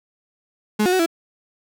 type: tone with pitch steps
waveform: 35% pulse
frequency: 212 / 362.8 / 373.4 / 332.6 Hz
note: G#3 / F#4 / F#4 / E4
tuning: +36 / -34 / +16 / +16 cents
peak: -14 dBFS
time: 0.79-1.062 s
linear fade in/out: 10 ms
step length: 68 ms
effects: none